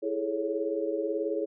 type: chord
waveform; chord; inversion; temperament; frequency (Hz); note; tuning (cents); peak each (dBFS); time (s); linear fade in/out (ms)
sine; A major seventh; second; equal with one note detuned; 329.6 / 415.3 / 433.7 / 554.4; E4 / G#4 / A4 / C#5; 0 / 0 / -25 / 0; -33; 0.02-1.46; 20
effects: none